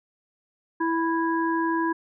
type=harmonic tone; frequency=329.6 Hz; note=E4; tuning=in tune; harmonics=1 / 3 / 5; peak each=-24 / -26 / -31 dBFS; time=0.8-1.93 s; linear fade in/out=10 ms; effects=none